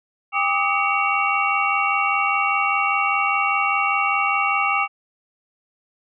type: tone cluster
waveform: sine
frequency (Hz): 798 / 1180 / 1265 / 2257 / 2739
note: G5 / D6 / D#6 / C#7 / F7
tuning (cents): +31 / +8 / +28 / +31 / -34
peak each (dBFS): -24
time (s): 0.32-4.88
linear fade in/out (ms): 50
effects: none